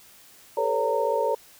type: tone cluster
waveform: sine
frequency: 403.5 / 449 / 507 / 563 / 920 Hz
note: G#4 / A4 / B4 / C#5 / A#5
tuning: -50 / +35 / +45 / +27 / -23 cents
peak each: -32 / -27 / -30 / -26 / -27 dBFS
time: 0.57-1.35 s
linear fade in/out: 5 ms
effects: white hiss -52 dBFS RMS until 1.59 s